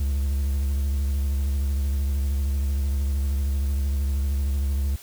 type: tone with vibrato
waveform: triangle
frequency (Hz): 69.3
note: C#2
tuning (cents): 0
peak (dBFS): -19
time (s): 0-4.96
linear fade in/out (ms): 5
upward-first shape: triangle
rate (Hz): 13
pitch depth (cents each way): 83
effects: white hiss -46 dBFS RMS until 5.02 s